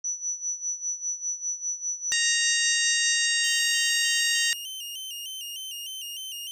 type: tone with tremolo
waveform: sine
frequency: 5930 Hz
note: F#8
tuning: 3 cents sharp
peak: -25 dBFS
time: 0.04-3.26 s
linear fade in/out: 5 ms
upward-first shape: sine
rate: 5 Hz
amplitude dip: 80%
type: harmonic tone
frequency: 932.3 Hz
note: A#5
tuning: in tune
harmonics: 2 / 3 / 4 / 5 / 6 / 7 / 8 / 9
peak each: -27 / -29 / -30 / -31 / -32 / -32 / -33 / -34 dBFS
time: 2.12-4.53 s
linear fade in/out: 0 ms
type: tone with vibrato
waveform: sawtooth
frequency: 2960 Hz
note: F#7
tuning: in tune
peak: -31 dBFS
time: 3.44-6.51 s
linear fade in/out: 0 ms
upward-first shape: square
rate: 3.3 Hz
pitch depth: 70 cents each way
effects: none